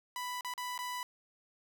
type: tone with dropouts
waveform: sawtooth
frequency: 991 Hz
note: B5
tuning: 6 cents sharp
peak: -33 dBFS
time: 0.16-1.03 s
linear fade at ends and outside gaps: 1 ms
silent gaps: 0.409-0.447 / 0.538-0.578 / 0.778-0.789 s
effects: none